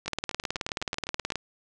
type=two click trains; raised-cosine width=0.2 ms; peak=-11 / -21 dBFS; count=25 / 11; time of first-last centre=0.08-1.357 / 0.06-1.321 s; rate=18.8 / 7.93 Hz; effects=resampled to 22050 Hz + 7-bit